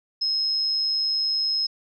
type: tone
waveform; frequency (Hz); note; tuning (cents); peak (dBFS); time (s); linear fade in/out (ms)
sine; 5150; E8; -41; -21; 0.21-1.67; 10
effects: none